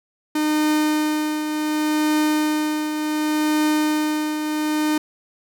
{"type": "tone with tremolo", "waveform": "45% pulse", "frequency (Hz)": 305.1, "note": "D#4", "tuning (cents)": -34, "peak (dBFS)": -16, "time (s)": [0.35, 4.98], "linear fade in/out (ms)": 5, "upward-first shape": "triangle", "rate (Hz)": 0.68, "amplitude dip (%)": 55, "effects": []}